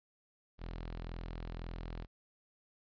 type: tone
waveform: sawtooth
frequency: 41.91 Hz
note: E1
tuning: 29 cents sharp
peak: -37 dBFS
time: 0.58-2.07 s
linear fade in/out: 50 ms
effects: resampled to 11025 Hz + 13-bit